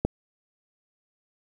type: click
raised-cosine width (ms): 2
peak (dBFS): -9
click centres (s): 0.05
effects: 8-bit